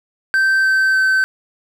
triangle tone with pitch steps, 1556 / 1547 / 1538.1 Hz, G6 / G6 / G6, -13 / -23 / -33 cents, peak -10 dBFS, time 0.34-1.24 s, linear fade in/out 0 ms, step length 300 ms, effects none

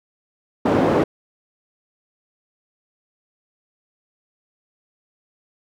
white band-pass noise, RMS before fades -17 dBFS, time 0.65-1.04 s, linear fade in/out 10 ms, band 160 to 490 Hz, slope 12 dB/octave, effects none

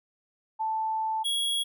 sine / square tone pair in turn, 880 / 3322 Hz, A5 / G#7, 0 / 0 cents, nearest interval octave + major seventh, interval 2300 cents, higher second, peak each -26 dBFS, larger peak neither, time 0.59-1.24 / 1.24-1.64 s, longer first, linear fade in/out 20 ms, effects none

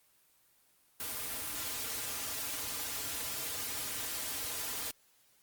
white noise with comb filter, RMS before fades -38 dBFS, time 1-4.91 s, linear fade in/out 2 ms, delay 5.4 ms, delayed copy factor -0.9, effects white hiss -68 dBFS RMS until 5.42 s + Opus 24 kbps

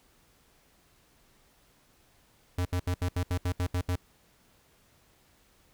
square tone bursts, 89.4 Hz, F2, 41 cents sharp, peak -27 dBFS, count 10, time 2.58-3.958 s, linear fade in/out 5 ms, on 73 ms, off 72 ms, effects pink hiss -64 dBFS RMS until 5.73 s

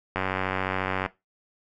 click train, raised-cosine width 0.5 ms, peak -11 dBFS, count 86, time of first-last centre 0.16-1.061 s, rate 94.3 Hz, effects noise-tail reverb RT60 0.2 s tail -17 dB re dry

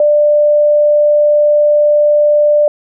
sine tone, 593 Hz, D5, 17 cents sharp, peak -6 dBFS, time 0-2.68 s, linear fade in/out 2 ms, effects none

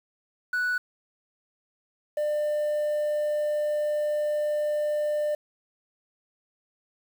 sine tone pair in turn, 1479 / 597.9 Hz, F#6 / D5, -1 / +31 cents, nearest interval octave + major third, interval 1568 cents, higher first, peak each -21 dBFS, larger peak neither, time 0.53-0.78 / 2.17-5.35 s, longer second, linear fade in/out 5 ms, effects tanh soft clip ceiling -23 dBFS + 8-bit

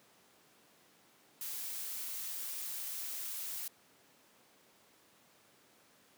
blue noise, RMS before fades -41 dBFS, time 1.41-3.68 s, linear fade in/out 2 ms, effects pink hiss -65 dBFS RMS until 6.17 s + high-pass 200 Hz 12 dB/octave

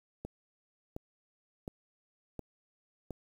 click train, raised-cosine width 2 ms, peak -26 dBFS, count 5, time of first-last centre 0.25-3.107 s, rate 1.4 Hz, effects 9-bit

